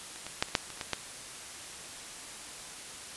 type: clicks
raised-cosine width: 0.2 ms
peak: -27 / -21 / -8 / -27 / -6 / -24 / -29 / -17 / -11 dBFS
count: 9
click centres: 0.16 / 0.266 / 0.425 / 0.486 / 0.552 / 0.703 / 0.775 / 0.812 / 0.933 s
effects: white hiss -44 dBFS RMS until 3.16 s + resampled to 24000 Hz